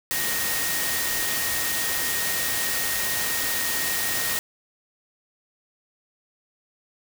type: tone in noise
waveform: sine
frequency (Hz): 1865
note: A#6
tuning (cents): 0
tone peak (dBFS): -31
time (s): 0.11-4.39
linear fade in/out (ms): 0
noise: white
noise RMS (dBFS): -26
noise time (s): 0.11-4.39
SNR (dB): -8
effects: none